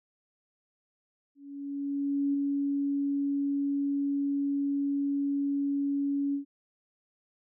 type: tone with ADSR envelope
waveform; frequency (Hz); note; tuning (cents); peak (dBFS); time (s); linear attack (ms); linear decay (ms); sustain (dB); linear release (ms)
sine; 281.3; C#4; +26; -24; 1.35-6.45; 990; 6; -2; 110
effects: none